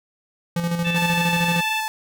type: tone with tremolo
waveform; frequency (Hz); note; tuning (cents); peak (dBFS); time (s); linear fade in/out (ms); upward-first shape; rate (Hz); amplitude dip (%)
square; 170.8; F3; -38; -20; 0.56-1.61; 5; square; 13; 45
type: harmonic tone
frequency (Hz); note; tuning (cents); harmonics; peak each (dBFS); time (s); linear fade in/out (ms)
880; A5; 0; 2 / 3 / 4; -33 / -24 / -30; 0.84-1.81; 20
type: tone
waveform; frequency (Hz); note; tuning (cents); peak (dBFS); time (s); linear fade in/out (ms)
sawtooth; 872; A5; -16; -20; 0.96-1.88; 0
effects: none